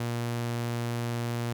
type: tone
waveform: sawtooth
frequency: 118.5 Hz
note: A#2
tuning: 29 cents sharp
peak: -25 dBFS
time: 0-1.53 s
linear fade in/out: 5 ms
effects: none